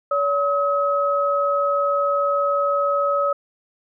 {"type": "tone pair together", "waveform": "sine", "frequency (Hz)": [569, 1277.4], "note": ["C#5", "D#6"], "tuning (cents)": [45, 45], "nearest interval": "octave + major second", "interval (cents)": 1400, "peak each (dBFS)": -20, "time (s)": [0.11, 3.33], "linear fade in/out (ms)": 5, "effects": []}